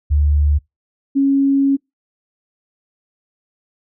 sine tone pair in turn, 73.42 / 275.4 Hz, D2 / C#4, 0 / -11 cents, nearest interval octave + major seventh, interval 2289 cents, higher second, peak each -11 dBFS, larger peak neither, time 0.1-0.59 / 1.15-1.77 s, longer second, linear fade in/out 20 ms, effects noise-tail reverb RT60 0.2 s tail -26 dB re dry

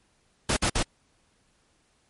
pink noise bursts, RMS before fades -24 dBFS, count 3, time 0.49-0.829 s, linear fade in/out 5 ms, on 77 ms, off 54 ms, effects pink hiss -67 dBFS RMS until 2.09 s + MP3 48 kbps

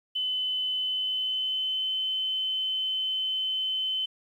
sine tone with pitch glide, 3026 to 3056 Hz, F#7 to G7, +38 to -45 cents, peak -26 dBFS, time 0.15-4.06 s, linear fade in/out 10 ms, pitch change +17 cents, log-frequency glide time 0.75-1.9 s, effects 10-bit

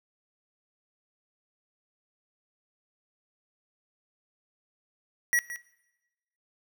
square tone with echo, 1923 Hz, B6, 47 cents flat, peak -22 dBFS, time 5.33-5.39 s, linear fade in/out 0 ms, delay 170 ms, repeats 1, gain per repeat -13 dB, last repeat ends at 5.56 s, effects noise-tail reverb RT60 1.0 s tail -20 dB re dry

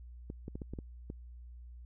clicks, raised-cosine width 3 ms, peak -28 dBFS, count 7, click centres 0.301 / 0.481 / 0.555 / 0.618 / 0.736 / 0.788 / 1.101 s, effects added 60 Hz sine -47 dBFS peak until 1.85 s

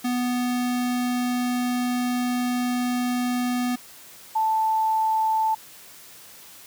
square / sine tone pair in turn, 246.9 / 879.9 Hz, B3 / A5, 0 / 0 cents, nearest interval octave + minor seventh, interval 2200 cents, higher second, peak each -23 / -19 dBFS, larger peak second, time 0.04-3.76 / 4.35-5.55 s, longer first, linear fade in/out 10 ms, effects white hiss -46 dBFS RMS until 6.66 s + high-pass 80 Hz 12 dB/octave

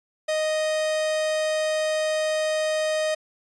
45% pulse tone, 622 Hz, D#5, 1 cent flat, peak -22 dBFS, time 0.28-3.15 s, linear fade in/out 10 ms, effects resampled to 22050 Hz

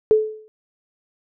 sine tone with exponential decay, 432.7 Hz, A4, 29 cents flat, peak -8 dBFS, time 0.11-0.48 s, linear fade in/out 0 ms, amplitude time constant 80 ms, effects none

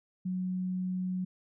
sine tone, 184 Hz, F#3, 9 cents flat, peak -30 dBFS, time 0.25-1.25 s, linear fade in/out 10 ms, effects none

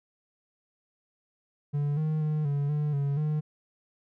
triangle tone with pitch steps, 144.9 / 155.4 / 152.9 / 142.6 / 149.1 / 140.9 / 152.1 Hz, D3 / D#3 / D#3 / C#3 / D3 / C#3 / D#3, -23 / -2 / -30 / +49 / +27 / +29 / -39 cents, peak -23 dBFS, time 1.73-3.41 s, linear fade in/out 20 ms, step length 240 ms, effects none

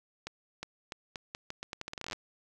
accelerating click train, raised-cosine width 0.2 ms, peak -21 dBFS, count 20, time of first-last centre 0.27-2.13 s, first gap 360 ms, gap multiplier 0.81, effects none

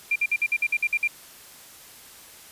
sine tone bursts, 2385 Hz, D7, 26 cents sharp, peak -19 dBFS, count 10, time 0.11-1.076 s, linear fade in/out 5 ms, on 48 ms, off 54 ms, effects white hiss -47 dBFS RMS until 2.51 s + resampled to 32000 Hz

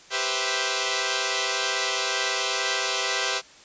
5% pulse chord, C major seventh, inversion second, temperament equal, 392 / 493.9 / 523.3 / 659.3 Hz, G4 / B4 / C5 / E5, 0 / 0 / 0 / 0 cents, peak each -18 dBFS, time 0.1-3.42 s, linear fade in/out 50 ms, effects white hiss -50 dBFS RMS until 3.64 s + resampled to 16000 Hz

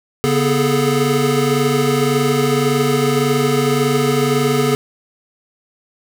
square tone cluster, 140.9 / 245.6 / 414.9 / 436.7 Hz, C#3 / B3 / G#4 / A4, +29 / -9 / -2 / -13 cents, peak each -20 dBFS, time 0.24-4.75 s, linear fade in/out 0 ms, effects none

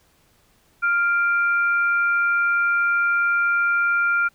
sine tone pair together, 1396.9 / 2366 Hz, F6 / D7, 0 / +12 cents, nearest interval major sixth, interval 912 cents, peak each -17 / -28 dBFS, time 0.82-4.29 s, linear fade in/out 20 ms, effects pink hiss -60 dBFS RMS until 4.34 s

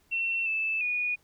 sine tone with pitch steps, 2707 / 2631 / 2458 Hz, E7 / E7 / D#7, +45 / -4 / -22 cents, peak -26 dBFS, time 0.11-1.16 s, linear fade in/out 20 ms, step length 350 ms, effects pink hiss -66 dBFS RMS until 1.23 s

